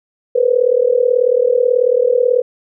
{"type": "tone with amplitude modulation", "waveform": "sine", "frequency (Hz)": 493.6, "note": "B4", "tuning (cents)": -1, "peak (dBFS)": -6, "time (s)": [0.35, 2.42], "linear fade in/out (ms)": 10, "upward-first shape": "sine", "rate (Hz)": 38.3, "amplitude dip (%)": 90, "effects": []}